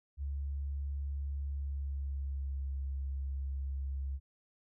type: tone with pitch glide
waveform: sine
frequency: 70.1 to 68.1 Hz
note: C#2 to C#2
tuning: +20 to -30 cents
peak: -34 dBFS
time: 0.17-4.2 s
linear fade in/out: 50 ms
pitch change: -50 cents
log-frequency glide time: 1.5-2.67 s
effects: none